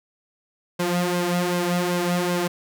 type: tone with flanger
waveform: sawtooth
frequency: 176.6 Hz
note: F3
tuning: 20 cents sharp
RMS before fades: -23 dBFS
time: 0.79-2.48 s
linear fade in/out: 10 ms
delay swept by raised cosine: 1.9 to 4.2 ms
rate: 2.6 Hz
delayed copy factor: +0.7
effects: none